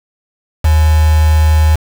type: tone with quantisation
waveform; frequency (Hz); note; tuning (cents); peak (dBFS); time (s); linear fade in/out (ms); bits
sine; 77.78; D#2; 0; -6; 0.64-1.76; 10; 3
effects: none